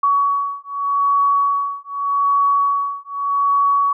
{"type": "beating tone pair", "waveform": "sine", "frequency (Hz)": [1126, 1126.83], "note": ["C#6", "C#6"], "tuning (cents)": [27, 28], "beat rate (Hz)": 0.83, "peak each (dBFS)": -18, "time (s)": [0.03, 3.93], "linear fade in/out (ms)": 5, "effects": []}